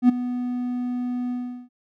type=tone with ADSR envelope; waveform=triangle; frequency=246.9 Hz; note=B3; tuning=in tune; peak=-7 dBFS; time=0.02-1.69 s; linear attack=70 ms; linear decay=11 ms; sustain=-15 dB; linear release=380 ms; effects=none